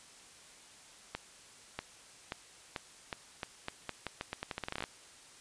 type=accelerating click train; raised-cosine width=0.3 ms; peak=-20 dBFS; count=22; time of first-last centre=1.15-4.839 s; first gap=640 ms; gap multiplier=0.83; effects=white hiss -56 dBFS RMS until 5.4 s + resampled to 22050 Hz